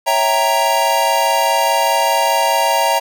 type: chord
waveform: square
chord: C# diminished seventh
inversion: none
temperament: equal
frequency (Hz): 554.4 / 659.3 / 784 / 932.3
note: C#5 / E5 / G5 / Bb5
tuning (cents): 0 / 0 / 0 / 0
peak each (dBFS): -22 / -20 / -21 / -16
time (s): 0.06-3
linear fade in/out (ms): 20
effects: none